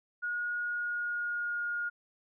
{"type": "tone with pitch glide", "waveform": "sine", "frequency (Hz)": [1443, 1426.4], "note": ["F#6", "F6"], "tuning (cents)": [-44, 36], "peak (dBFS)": -31, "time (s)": [0.22, 1.9], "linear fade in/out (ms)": 20, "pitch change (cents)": -20, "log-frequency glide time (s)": [0.57, 1.63], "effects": []}